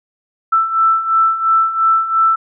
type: beating tone pair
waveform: sine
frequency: 1325 / 1327.9 Hz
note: E6 / E6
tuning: +9 / +12 cents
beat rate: 2.9 Hz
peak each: -17 / -12 dBFS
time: 0.52-2.36 s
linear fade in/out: 10 ms
effects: none